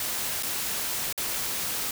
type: noise with dropouts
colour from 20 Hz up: white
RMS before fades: -30 dBFS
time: 0-1.91 s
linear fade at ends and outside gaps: 2 ms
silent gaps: 0.426-0.432 / 1.127-1.177 s
effects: none